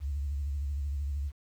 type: tone with vibrato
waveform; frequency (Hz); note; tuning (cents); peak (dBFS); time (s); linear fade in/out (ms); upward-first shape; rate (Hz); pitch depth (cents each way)
sine; 71.1; C#2; +45; -29; 0-1.32; 50; triangle; 13; 110
effects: tanh soft clip ceiling -25 dBFS + 10-bit